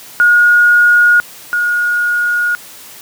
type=tone pair in turn; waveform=sine; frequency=1440 / 1440 Hz; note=F#6 / F#6; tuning=-47 / -47 cents; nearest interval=unison; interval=0 cents; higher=neither; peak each=-5 / -11 dBFS; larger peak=first; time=0.2-1.2 / 1.53-2.55 s; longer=second; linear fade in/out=0 ms; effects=white hiss -35 dBFS RMS until 3.01 s + high-pass 100 Hz 12 dB/octave